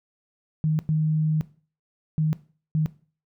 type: tone bursts at uneven times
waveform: sine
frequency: 155.56 Hz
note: D#3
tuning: in tune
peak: -19 dBFS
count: 4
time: 0.64-0.79 / 0.89-1.41 / 2.18-2.33 / 2.75-2.86 s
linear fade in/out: 0 ms
effects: noise-tail reverb RT60 0.4 s tail -18 dB re dry